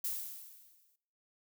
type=noise with exponential decay; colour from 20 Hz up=violet; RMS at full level=-34 dBFS; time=0.04-0.96 s; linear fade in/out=5 ms; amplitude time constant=200 ms; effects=noise-tail reverb RT60 0.7 s tail -20 dB re dry